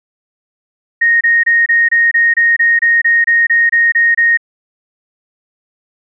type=tone bursts; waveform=sine; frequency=1861 Hz; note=A#6; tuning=3 cents flat; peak=-7 dBFS; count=15; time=1.01-4.374 s; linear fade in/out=10 ms; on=200 ms; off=26 ms; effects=none